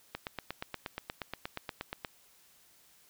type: click train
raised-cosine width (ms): 0.3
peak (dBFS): -20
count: 17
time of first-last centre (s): 0.15-2.048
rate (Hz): 8.43
effects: white hiss -63 dBFS RMS until 3.09 s